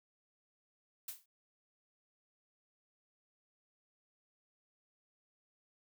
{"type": "noise with exponential decay", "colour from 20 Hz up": "blue", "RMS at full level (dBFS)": -39, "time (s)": [1.08, 1.26], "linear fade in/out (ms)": 5, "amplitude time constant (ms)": 38, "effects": []}